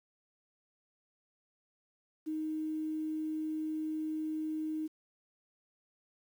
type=tone; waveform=sine; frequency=312 Hz; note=D#4; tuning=5 cents sharp; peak=-33 dBFS; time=2.26-4.88 s; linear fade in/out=20 ms; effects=10-bit